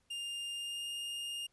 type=tone with pitch glide; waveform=45% pulse; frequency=2807 to 2827 Hz; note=F7 to F7; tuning=+8 to +20 cents; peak=-38 dBFS; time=0.1-1.47 s; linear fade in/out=10 ms; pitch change=+12 cents; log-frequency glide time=0.53-0.88 s; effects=pink hiss -75 dBFS RMS until 1.52 s + resampled to 24000 Hz